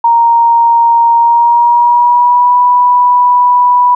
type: tone with pitch glide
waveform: sine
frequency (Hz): 932.3 to 983.2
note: A#5 to B5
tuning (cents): 0 to -8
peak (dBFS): -4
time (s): 0.04-3.95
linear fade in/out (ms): 5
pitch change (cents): +92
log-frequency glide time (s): 1.16-2.57
effects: none